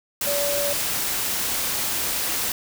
sine tone in noise, 574 Hz, D5, 40 cents flat, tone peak -24 dBFS, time 0.27-0.73 s, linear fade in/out 2 ms, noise white, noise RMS -25 dBFS, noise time 0.21-2.52 s, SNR -2 dB, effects none

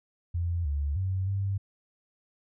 sine tone with pitch steps, 85.8 / 71.8 / 94.4 / 98.2 Hz, F2 / D2 / F#2 / G2, -30 / -39 / +35 / +4 cents, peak -26 dBFS, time 0.34-1.58 s, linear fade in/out 10 ms, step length 310 ms, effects none

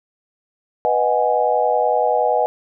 sine chord, G# minor seventh, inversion first, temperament equal, 493.9 / 622.3 / 740 / 830.6 Hz, B4 / D#5 / F#5 / G#5, 0 / 0 / 0 / 0 cents, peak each -20 dBFS, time 0.85-2.46 s, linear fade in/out 0 ms, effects none

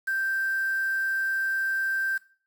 sine tone with quantisation, 1568 Hz, G6, in tune, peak -24 dBFS, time 0.07-2.18 s, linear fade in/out 10 ms, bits 7, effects noise-tail reverb RT60 0.4 s tail -17 dB re dry

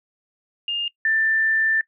sine tone pair in turn, 2821 / 1777.1 Hz, F7 / A6, +17 / +17 cents, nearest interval minor sixth, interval 800 cents, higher first, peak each -22 / -17 dBFS, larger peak second, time 0.68-0.88 / 1.05-1.81 s, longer second, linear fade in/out 2 ms, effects noise-tail reverb RT60 0.1 s tail -22 dB re dry

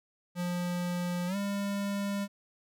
square tone with pitch glide, 176.7 to 200.6 Hz, F3 to G3, +21 to +40 cents, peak -31 dBFS, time 0.35-2.28 s, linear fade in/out 50 ms, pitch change +219 cents, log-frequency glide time 1.27-1.36 s, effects none

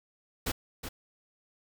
pink noise with echo, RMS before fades -31 dBFS, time 0.46-0.52 s, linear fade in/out 10 ms, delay 370 ms, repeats 1, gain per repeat -8 dB, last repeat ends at 0.89 s, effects none

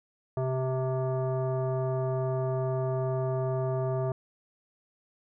sine tone with frequency modulation, 130.81 Hz, C3, in tune, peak -26 dBFS, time 0.37-4.12 s, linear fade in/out 2 ms, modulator 521 Hz, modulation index 1.1, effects none

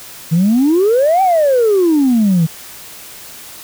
sine exponential two-way sweep, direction up then down, 155.56 to 784 to 155.56 Hz, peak -7 dBFS, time 0.31-2.47 s, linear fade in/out 20 ms, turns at 1.22 s, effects tanh soft clip ceiling -6 dBFS + white hiss -34 dBFS RMS until 3.63 s

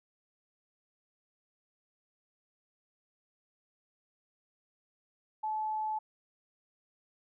sine tone, 864 Hz, A5, 32 cents flat, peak -31 dBFS, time 5.43-5.99 s, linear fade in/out 10 ms, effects none

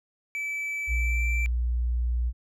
triangle tone with pitch glide, 2309 to 2341 Hz, D7 to D7, -30 to -6 cents, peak -27 dBFS, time 0.35-1.46 s, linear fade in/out 0 ms, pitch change +24 cents, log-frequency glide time 0.88-1.23 s
sine tone, 60 Hz, B1, 49 cents flat, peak -23 dBFS, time 0.87-2.33 s, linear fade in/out 50 ms
effects none

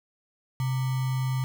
sine tone with sample-and-hold, 130 Hz, C3, 11 cents flat, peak -24 dBFS, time 0.6-1.44 s, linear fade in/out 0 ms, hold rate 1050 Hz, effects none

